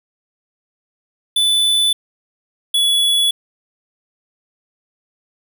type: tone pair in turn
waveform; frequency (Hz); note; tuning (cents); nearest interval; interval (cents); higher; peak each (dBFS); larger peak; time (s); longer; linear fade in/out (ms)
square; 3491 / 3398; A7 / G#7; -14 / +39; unison; 47; first; -13; neither; 1.36-1.93 / 2.74-3.31; neither; 5
effects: none